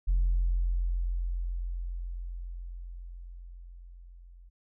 sine tone with level ramp, 43.65 Hz, F1, in tune, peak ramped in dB -20 to -49 dBFS, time 0.07-4.5 s, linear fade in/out 20 ms, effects tanh soft clip ceiling -19 dBFS

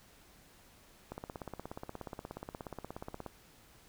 click train, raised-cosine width 1 ms, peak -27 dBFS, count 37, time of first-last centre 1.12-3.263 s, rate 16.8 Hz, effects pink hiss -61 dBFS RMS until 3.88 s

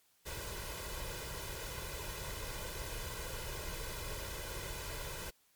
pink noise with comb filter, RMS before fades -42 dBFS, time 0.25-5.31 s, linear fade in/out 20 ms, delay 2 ms, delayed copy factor +0.7, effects white hiss -71 dBFS RMS until 5.55 s + MP3 96 kbps

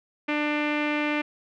sawtooth tone with low-pass filter, 297.5 Hz, D4, 22 cents sharp, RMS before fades -26 dBFS, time 0.28-1.22 s, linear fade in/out 10 ms, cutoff 2400 Hz, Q 3.9, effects none

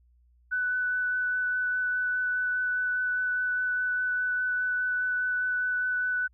sine tone with vibrato, 1493 Hz, F#6, 15 cents sharp, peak -25 dBFS, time 0.51-6.28 s, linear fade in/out 20 ms, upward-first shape sine, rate 4.9 Hz, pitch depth 9 cents each way, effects added 60 Hz sine -59 dBFS peak until 6.33 s

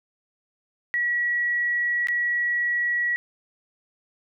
sine tone with dropouts, 1926 Hz, B6, 44 cents flat, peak -21 dBFS, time 0.94-3.16 s, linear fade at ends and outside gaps 0 ms, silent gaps 2.071-2.085 s, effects none

